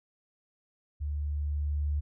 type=tone with level ramp; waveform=sine; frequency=73.42 Hz; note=D2; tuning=in tune; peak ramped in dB=-30 to -26 dBFS; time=1-2.01 s; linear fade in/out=20 ms; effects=none